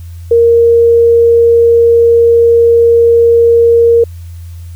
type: tone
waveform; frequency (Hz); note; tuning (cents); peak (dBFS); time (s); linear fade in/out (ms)
sine; 466.2; A#4; 0; -3; 0.31-4.04; 5
effects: added 85 Hz sine -24 dBFS peak until 4.75 s + white hiss -46 dBFS RMS until 4.75 s